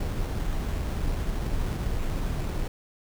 brown noise with sample-and-hold, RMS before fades -28 dBFS, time 0-2.68 s, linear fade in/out 5 ms, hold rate 4900 Hz, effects none

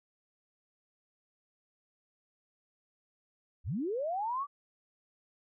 sine linear sweep, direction up, 49.16 to 1173 Hz, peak -31 dBFS, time 3.64-4.47 s, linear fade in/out 50 ms, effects none

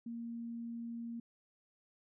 sine tone, 233.1 Hz, A#3, in tune, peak -40 dBFS, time 0.06-1.2 s, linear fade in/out 5 ms, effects none

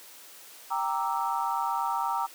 sine chord, E half-diminished seventh, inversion first, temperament equal, 784 / 932.3 / 1174.7 / 1318.5 Hz, G5 / Bb5 / D6 / E6, 0 / 0 / 0 / 0 cents, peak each -32 / -29 / -34 / -34 dBFS, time 0.7-2.27 s, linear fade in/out 20 ms, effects white hiss -49 dBFS RMS until 2.34 s + high-pass 300 Hz 12 dB/octave

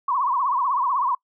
sine tone with vibrato, 1045 Hz, C6, 2 cents flat, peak -19 dBFS, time 0.08-1.15 s, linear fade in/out 5 ms, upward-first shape triangle, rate 16 Hz, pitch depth 190 cents each way, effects noise-tail reverb RT60 0.1 s tail -24 dB re dry

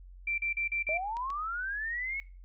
sine tone bursts, 2349 Hz, D7, in tune, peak -29 dBFS, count 5, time 0.27-0.976 s, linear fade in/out 5 ms, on 110 ms, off 39 ms
sine linear sweep, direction up, 600 to 2217 Hz, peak -32 dBFS, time 0.89-2.2 s, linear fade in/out 0 ms
clicks, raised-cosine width 0.2 ms, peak -30 dBFS, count 2, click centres 1.169 / 1.303 s
effects noise-tail reverb RT60 0.4 s tail -23 dB re dry + added 45 Hz sine -47 dBFS peak until 2.44 s

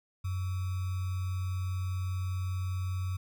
sine tone with sample-and-hold, 92.5 Hz, F#2, in tune, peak -30 dBFS, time 0.24-3.17 s, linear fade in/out 10 ms, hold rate 1225 Hz, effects none

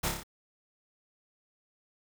pink noise with echo, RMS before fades -31 dBFS, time 0.03-0.09 s, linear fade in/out 10 ms, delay 29 ms, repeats 5, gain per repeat -3 dB, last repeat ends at 0.235 s, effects none

